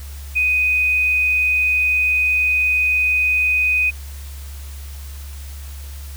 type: tone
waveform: sine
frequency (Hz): 2497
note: D#7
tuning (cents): +6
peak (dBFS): -14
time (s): 0.35-3.91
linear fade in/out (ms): 20
effects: added 70 Hz sine -30 dBFS peak until 6.16 s + white hiss -42 dBFS RMS until 6.16 s